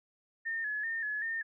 sine tone with vibrato, 1760 Hz, A6, in tune, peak -32 dBFS, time 0.45-1.43 s, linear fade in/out 20 ms, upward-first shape square, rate 2.6 Hz, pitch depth 57 cents each way, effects none

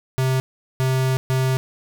square tone bursts at uneven times, 130.81 Hz, C3, in tune, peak -18 dBFS, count 3, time 0.18-0.4 / 0.8-1.17 / 1.3-1.57 s, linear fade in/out 0 ms, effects none

